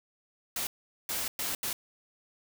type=noise bursts at uneven times; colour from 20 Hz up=white; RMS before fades=-33 dBFS; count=4; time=0.56-0.67 / 1.09-1.28 / 1.39-1.55 / 1.63-1.73 s; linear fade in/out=2 ms; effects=none